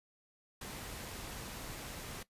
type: noise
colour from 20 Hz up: pink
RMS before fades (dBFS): -45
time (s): 0.61-2.23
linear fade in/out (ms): 5
effects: noise-tail reverb RT60 0.1 s tail -17 dB re dry + resampled to 32000 Hz